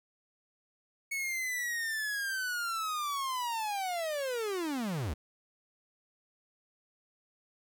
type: linear sweep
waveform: 45% pulse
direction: down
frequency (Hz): 2217 to 61.74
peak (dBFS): -32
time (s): 1.11-5.14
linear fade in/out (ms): 10
effects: none